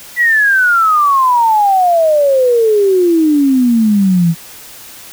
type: exponential sweep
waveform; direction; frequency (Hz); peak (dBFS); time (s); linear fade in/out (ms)
sine; down; 1975.5 to 161.9; -7; 0.16-4.35; 50
effects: white hiss -34 dBFS RMS until 5.12 s